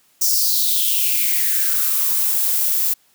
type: noise with high-pass filter sweep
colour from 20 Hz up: violet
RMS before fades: -18 dBFS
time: 0.21-2.94 s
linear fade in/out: 10 ms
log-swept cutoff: 5800 to 470 Hz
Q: 5.1
effects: white hiss -58 dBFS RMS until 3.14 s + high-pass 80 Hz 12 dB/octave